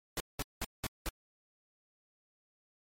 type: noise bursts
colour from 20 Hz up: pink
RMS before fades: -35 dBFS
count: 5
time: 0.17-1.09 s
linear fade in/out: 2 ms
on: 32 ms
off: 190 ms
effects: MP3 64 kbps